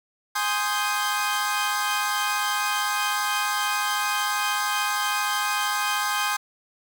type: chord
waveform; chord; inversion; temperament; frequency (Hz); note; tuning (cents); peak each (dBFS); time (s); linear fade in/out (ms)
sawtooth; Ab major seventh; none; equal; 830.6 / 1046.5 / 1244.5 / 1568; Ab5 / C6 / Eb6 / G6; 0 / 0 / 0 / 0; -25; 0.35-6.37; 10
effects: none